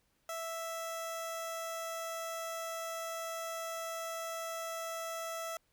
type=tone with notch filter; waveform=15% pulse; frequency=659.3 Hz; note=E5; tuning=in tune; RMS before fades=-40 dBFS; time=0.29-5.57 s; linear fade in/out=2 ms; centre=2300 Hz; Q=1.6; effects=pink hiss -75 dBFS RMS until 5.72 s